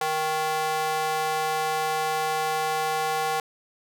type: tone with high-pass filter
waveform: square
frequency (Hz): 156.3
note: D#3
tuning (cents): +8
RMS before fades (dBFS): -26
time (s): 0.01-3.4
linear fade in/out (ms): 2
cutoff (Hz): 700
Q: 2.2
effects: none